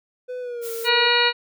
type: tone with pitch glide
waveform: triangle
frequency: 500 to 458.5 Hz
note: B4 to A#4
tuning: +21 to -29 cents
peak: -26 dBFS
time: 0.28-1.09 s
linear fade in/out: 20 ms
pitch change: -150 cents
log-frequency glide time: 0.4-0.71 s
type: noise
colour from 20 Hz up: blue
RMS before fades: -35 dBFS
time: 0.61-0.9 s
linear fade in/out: 50 ms
type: harmonic tone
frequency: 480 Hz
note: B4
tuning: 49 cents flat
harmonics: 1 / 2 / 3 / 4 / 5 / 6 / 8 / 9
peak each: -24 / -24 / -24 / -24 / -24 / -24 / -24 / -24 dBFS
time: 0.84-1.33 s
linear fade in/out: 50 ms
effects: none